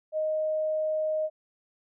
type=tone; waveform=sine; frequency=622.3 Hz; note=D#5; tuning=in tune; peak=-25 dBFS; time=0.12-1.3 s; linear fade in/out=50 ms; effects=none